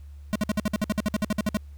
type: tone bursts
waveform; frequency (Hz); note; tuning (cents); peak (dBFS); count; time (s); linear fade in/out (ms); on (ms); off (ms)
square; 210.9; G#3; +27; -22; 16; 0.33-1.57; 0; 25; 56
effects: added 72 Hz sine -40 dBFS peak until 1.77 s + pink hiss -65 dBFS RMS until 1.77 s